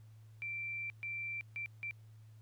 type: tone bursts at uneven times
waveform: sine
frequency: 2349 Hz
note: D7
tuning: in tune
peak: -38 dBFS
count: 4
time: 0.42-0.9 / 1.03-1.41 / 1.56-1.66 / 1.83-1.91 s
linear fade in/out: 0 ms
effects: added 109 Hz sine -54 dBFS peak until 2.41 s + pink hiss -73 dBFS RMS until 2.41 s